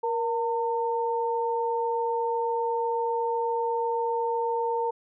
sine tone pair together, 470.3 / 907 Hz, A#4 / A#5, +15 / -48 cents, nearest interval major seventh, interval 1137 cents, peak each -27 dBFS, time 0.03-4.91 s, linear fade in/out 10 ms, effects none

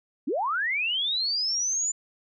sine linear sweep, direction up, 225.5 to 7100 Hz, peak -24 dBFS, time 0.27-1.92 s, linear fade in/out 10 ms, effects none

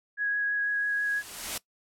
sine tone with vibrato, 1661.2 Hz, G#6, in tune, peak -25 dBFS, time 0.17-1.23 s, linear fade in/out 50 ms, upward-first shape triangle, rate 6.1 Hz, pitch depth 12 cents each way
white noise with exponential growth, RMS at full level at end -30 dBFS, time 0.61-1.58 s, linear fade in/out 5 ms, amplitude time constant 210 ms
effects noise-tail reverb RT60 0.1 s tail -20 dB re dry + low-pass 12000 Hz 12 dB/octave

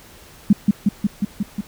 sine tone with echo, 204 Hz, G#3, 31 cents flat, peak -7 dBFS, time 0.5-0.53 s, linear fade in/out 5 ms, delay 180 ms, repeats 6, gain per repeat -2 dB, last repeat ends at 1.61 s, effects pink hiss -45 dBFS RMS until 1.67 s

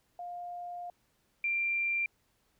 sine tone pair in turn, 705 / 2371 Hz, F5 / D7, +16 / +16 cents, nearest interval octave + major sixth, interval 2100 cents, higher second, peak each -38 / -28 dBFS, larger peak second, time 0.19-0.9 / 1.44-2.06 s, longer first, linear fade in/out 2 ms, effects pink hiss -73 dBFS RMS until 2.59 s

